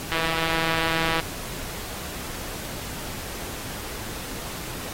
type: click train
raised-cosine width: 0.3 ms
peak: -9 dBFS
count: 177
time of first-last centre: 0.12-1.2 s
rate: 163 Hz
effects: pink hiss -35 dBFS RMS until 4.93 s + AAC 48 kbps